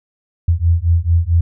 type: beating tone pair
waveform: sine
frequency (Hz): 82.41 / 86.91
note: E2 / F2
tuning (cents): 0 / -8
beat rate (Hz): 4.5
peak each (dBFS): -14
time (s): 0.48-1.41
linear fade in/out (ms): 5
effects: none